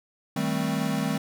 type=chord; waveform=square; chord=A half-diminished seventh; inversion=second; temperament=equal with one note detuned; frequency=158.65 / 196 / 220 / 261.6 Hz; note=Eb3 / G3 / A3 / C4; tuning=+34 / 0 / 0 / 0 cents; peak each=-31 dBFS; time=0.36-1.18 s; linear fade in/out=5 ms; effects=none